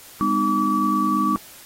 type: tone cluster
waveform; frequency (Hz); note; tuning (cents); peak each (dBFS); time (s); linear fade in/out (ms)
sine; 203 / 252 / 308.3 / 1148; G#3 / B3 / D#4 / D6; -39 / +35 / -16 / -40; -24 / -26 / -24 / -20; 0.21-1.36; 0
effects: white hiss -44 dBFS RMS until 1.65 s + AAC 48 kbps